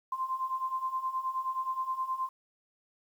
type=beating tone pair; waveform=sine; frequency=1038 / 1047.5 Hz; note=C6 / C6; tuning=-14 / +2 cents; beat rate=9.5 Hz; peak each=-36 / -32 dBFS; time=0.12-2.29 s; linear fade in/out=5 ms; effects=10-bit